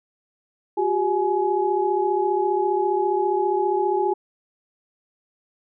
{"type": "tone cluster", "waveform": "sine", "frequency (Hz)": [362.4, 397.3, 842], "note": ["F#4", "G4", "G#5"], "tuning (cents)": [-36, 23, 24], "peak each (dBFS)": -23, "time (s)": [0.77, 4.14], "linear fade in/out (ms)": 10, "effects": []}